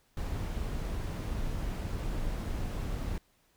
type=noise; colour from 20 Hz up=brown; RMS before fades=-34 dBFS; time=0.17-3.18 s; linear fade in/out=2 ms; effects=pink hiss -69 dBFS RMS until 3.56 s